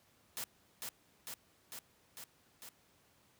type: noise with echo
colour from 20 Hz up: white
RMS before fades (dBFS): -41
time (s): 0.37-0.44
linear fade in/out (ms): 0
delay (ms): 450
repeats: 5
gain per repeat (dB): -2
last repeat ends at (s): 2.69
effects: pink hiss -69 dBFS RMS until 3.39 s + high-pass 80 Hz 12 dB/octave